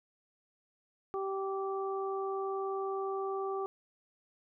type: harmonic tone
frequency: 388.4 Hz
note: G4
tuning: 16 cents flat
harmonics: 1 / 2 / 3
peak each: -34 / -40 / -40 dBFS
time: 1.14-3.66 s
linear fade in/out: 0 ms
effects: none